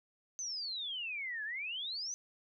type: exponential two-way sweep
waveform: sine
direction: down then up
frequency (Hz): 6272 to 1661.2 to 6200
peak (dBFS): -37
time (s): 0.39-2.14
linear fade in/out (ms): 0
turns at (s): 1.44
effects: none